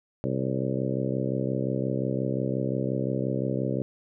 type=harmonic tone with a mistuned harmonic; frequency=65.7 Hz; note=C2; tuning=8 cents sharp; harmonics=2 / 3 / 4 / 5 / 6 / 7 / 8 / 9; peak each=-30 / -32 / -33 / -34 / -35 / -35 / -36 / -37 dBFS; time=0.24-3.82 s; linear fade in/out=0 ms; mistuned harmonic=9; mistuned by=-41 cents; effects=none